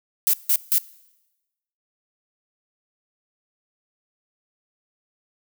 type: noise bursts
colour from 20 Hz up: violet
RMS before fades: -18 dBFS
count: 3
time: 0.27-0.782 s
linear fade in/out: 0 ms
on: 64 ms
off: 160 ms
effects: noise-tail reverb RT60 1.0 s tail -21 dB re dry